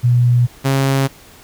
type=tone pair in turn; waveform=sine / sawtooth; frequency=121.8 / 135.83 Hz; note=B2 / C#3; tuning=-24 / -35 cents; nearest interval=major second; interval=189 cents; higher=second; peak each=-9 dBFS; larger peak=neither; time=0.03-0.47 / 0.64-1.08 s; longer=neither; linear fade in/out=20 ms; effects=pink hiss -43 dBFS RMS until 1.43 s